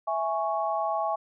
sine chord, C# minor, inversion first, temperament equal, 659.3 / 830.6 / 1108.7 Hz, E5 / G#5 / C#6, 0 / 0 / 0 cents, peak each -29 / -29 / -31 dBFS, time 0.07-1.16 s, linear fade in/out 10 ms, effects none

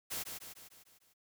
white noise with echo, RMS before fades -39 dBFS, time 0.1-0.24 s, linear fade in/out 20 ms, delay 150 ms, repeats 6, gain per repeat -5 dB, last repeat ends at 1.14 s, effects none

